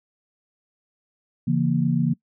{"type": "chord", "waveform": "sine", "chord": "A# diminished", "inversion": "first", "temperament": "just", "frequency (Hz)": [139.85, 167.82, 233.1], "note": ["C#3", "E3", "A#3"], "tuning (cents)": [16, 31, 0], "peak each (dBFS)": [-23, -22, -23], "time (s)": [1.47, 2.14], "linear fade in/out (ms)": 10, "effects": ["noise-tail reverb RT60 0.1 s tail -23 dB re dry"]}